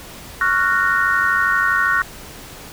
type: chord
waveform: sine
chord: Gb major seventh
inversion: second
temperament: just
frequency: 1110 / 1387.5 / 1480 / 1850 Hz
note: Db6 / F6 / Gb6 / Bb6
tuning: +2 / -12 / 0 / -14 cents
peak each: -21 / -21 / -18 / -20 dBFS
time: 0.41-2.02 s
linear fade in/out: 2 ms
effects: pink hiss -37 dBFS RMS until 2.72 s